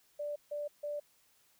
sine tone bursts, 587 Hz, D5, 1 cent flat, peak -35 dBFS, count 3, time 0.19-1 s, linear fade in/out 10 ms, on 170 ms, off 150 ms, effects white hiss -69 dBFS RMS until 1.59 s

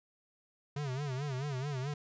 square tone with vibrato, 137.1 Hz, C#3, 19 cents flat, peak -35 dBFS, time 0.76-1.94 s, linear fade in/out 5 ms, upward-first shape sine, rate 4.6 Hz, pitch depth 140 cents each way, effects resampled to 16000 Hz

